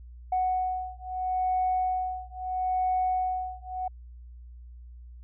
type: beating tone pair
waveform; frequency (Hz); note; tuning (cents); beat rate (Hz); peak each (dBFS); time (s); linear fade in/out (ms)
sine; 740 / 740.76; F#5 / F#5; 0 / +2; 0.76; -28; 0.32-3.88; 5
effects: tanh soft clip ceiling -18 dBFS + added 60 Hz sine -43 dBFS peak until 5.23 s